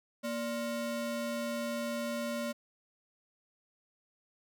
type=ring-modulated tone; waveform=square; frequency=409.3 Hz; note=G#4; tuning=25 cents flat; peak=-31 dBFS; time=0.23-2.53 s; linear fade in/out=20 ms; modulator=174 Hz; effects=none